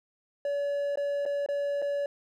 triangle tone with dropouts, 570 Hz, C#5, 48 cents sharp, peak -25 dBFS, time 0.45-2.06 s, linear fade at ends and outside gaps 2 ms, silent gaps 0.957-0.973 / 1.254-1.261 / 1.462-1.487 / 1.819-1.823 s, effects none

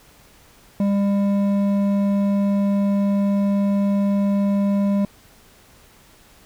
sine tone with hard clipping, 200.2 Hz, G3, 37 cents sharp, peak -18 dBFS, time 0.8-5.05 s, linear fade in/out 2 ms, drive 8 dB, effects pink hiss -51 dBFS RMS until 6.45 s

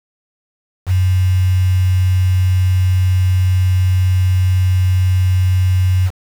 sine tone with quantisation, 92.2 Hz, F#2, 6 cents flat, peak -10 dBFS, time 0.86-6.11 s, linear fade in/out 50 ms, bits 5, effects none

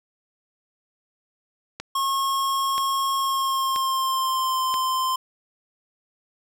click train, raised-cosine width 0.2 ms, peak -14 dBFS, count 4, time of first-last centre 1.8-4.741 s, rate 1.02 Hz
square tone with pitch glide, 1086 to 1039.4 Hz, C#6 to C6, -36 to -12 cents, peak -22 dBFS, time 1.95-5.16 s, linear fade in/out 5 ms, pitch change -76 cents, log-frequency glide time 3.17-4.63 s
effects none

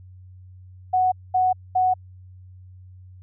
sine tone bursts, 740 Hz, F#5, in tune, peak -16 dBFS, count 3, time 0.93-1.94 s, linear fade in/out 10 ms, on 190 ms, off 220 ms, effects added 92 Hz sine -42 dBFS peak until 3.22 s

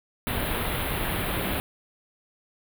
pink band-stop noise, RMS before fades -28 dBFS, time 0.27-1.6 s, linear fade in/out 0 ms, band 3800 to 10000 Hz, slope 48 dB/octave, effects none

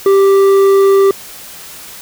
triangle tone with hard clipping, 392 Hz, G4, in tune, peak -7 dBFS, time 0.06-1.11 s, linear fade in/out 2 ms, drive 10 dB, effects white hiss -32 dBFS RMS until 2.01 s

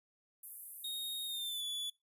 pink high-pass noise, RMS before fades -47 dBFS, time 0.43-1.61 s, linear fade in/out 5 ms, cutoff 10000 Hz, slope 48 dB/octave
45% pulse tone with pitch glide, 3729 to 3439 Hz, A#7 to A7, 0 to -40 cents, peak -37 dBFS, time 0.84-1.9 s, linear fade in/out 5 ms, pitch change -140 cents, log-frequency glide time 1.26-1.64 s
effects noise-tail reverb RT60 0.2 s tail -20 dB re dry + resampled to 32000 Hz

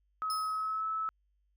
sine tone with pitch glide, 1278 to 1303.3 Hz, D#6 to E6, +46 to -20 cents, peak -31 dBFS, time 0.22-1.09 s, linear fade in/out 0 ms, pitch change +34 cents, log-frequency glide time 0.52-0.86 s
sawtooth tone with exponential decay, 5170 Hz, E8, 34 cents flat, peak -32 dBFS, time 0.3-0.81 s, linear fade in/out 1 ms, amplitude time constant 110 ms
effects added 50 Hz sine -70 dBFS peak until 1.56 s

